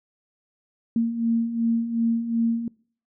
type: beating tone pair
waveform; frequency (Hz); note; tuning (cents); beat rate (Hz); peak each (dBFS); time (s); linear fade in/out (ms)
sine; 228.3 / 231; A#3 / A#3; -36 / -16; 2.7; -27 / -21; 0.96-2.68; 2
effects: noise-tail reverb RT60 0.5 s tail -25 dB re dry